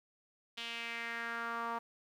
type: tone with band-pass filter sweep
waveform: sawtooth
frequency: 232.5 Hz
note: A#3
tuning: 4 cents flat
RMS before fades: -40 dBFS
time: 0.57-1.79 s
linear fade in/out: 10 ms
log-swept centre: 3200 to 1000 Hz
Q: 3.2
effects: 11-bit